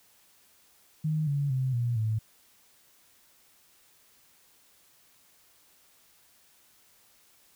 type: tone with pitch steps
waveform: sine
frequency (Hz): 155.2 / 142.32 / 130.51 / 119.68 / 109.74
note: D#3 / C#3 / C3 / A#2 / A2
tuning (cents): -4 / +46 / -4 / +46 / -4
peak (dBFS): -25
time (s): 1.04-2.19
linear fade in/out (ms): 10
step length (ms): 230
effects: white hiss -62 dBFS RMS until 7.55 s